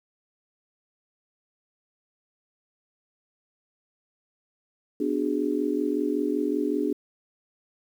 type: chord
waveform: sine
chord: G# half-diminished seventh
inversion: first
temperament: equal with one note detuned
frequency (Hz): 248.4 / 293.7 / 370 / 415.3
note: B3 / D4 / F#4 / G#4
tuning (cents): +10 / 0 / 0 / 0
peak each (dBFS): -31 / -26 / -31 / -29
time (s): 5-6.93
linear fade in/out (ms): 5
effects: 9-bit